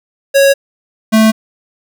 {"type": "tone pair in turn", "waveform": "square", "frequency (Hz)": [552, 219.7], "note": ["C#5", "A3"], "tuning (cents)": [-7, -2], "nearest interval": "octave + major third", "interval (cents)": 1595, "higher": "first", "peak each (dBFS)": -6, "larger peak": "neither", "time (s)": [[0.34, 0.54], [1.12, 1.32]], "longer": "neither", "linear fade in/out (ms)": 20, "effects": []}